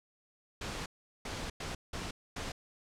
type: noise bursts at uneven times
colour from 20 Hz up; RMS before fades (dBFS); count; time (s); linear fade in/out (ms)
pink; -39; 5; 0.61-0.86 / 1.25-1.5 / 1.6-1.75 / 1.93-2.11 / 2.36-2.52; 5
effects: low-pass 7000 Hz 12 dB/octave